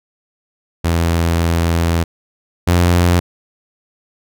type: tone pair in turn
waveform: sawtooth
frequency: 83.9 / 87.46 Hz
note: E2 / F2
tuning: +31 / +3 cents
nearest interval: minor second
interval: 72 cents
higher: second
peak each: -9 / -6 dBFS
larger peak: second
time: 0.84-2.04 / 2.67-3.2 s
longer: first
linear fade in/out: 10 ms
effects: none